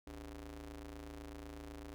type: ring-modulated tone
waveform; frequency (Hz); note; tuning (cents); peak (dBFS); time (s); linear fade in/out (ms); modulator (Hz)
sawtooth; 110; A2; 0; -40; 0.07-1.94; 0; 179
effects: none